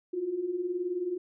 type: beating tone pair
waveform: sine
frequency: 341.2 / 360.2 Hz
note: F4 / F#4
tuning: -40 / -46 cents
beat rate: 19 Hz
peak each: -36 / -30 dBFS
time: 0.13-1.18 s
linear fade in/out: 10 ms
effects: none